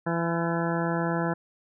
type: harmonic tone with a mistuned harmonic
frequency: 168 Hz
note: E3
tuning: 33 cents sharp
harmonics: 1 / 2 / 3 / 4 / 5 / 6 / 8 / 9 / 10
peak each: -28 / -31 / -33 / -34 / -35 / -36 / -37 / -38 / -38 dBFS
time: 0.06-1.34 s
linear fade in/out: 10 ms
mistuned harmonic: 10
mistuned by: +33 cents
effects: none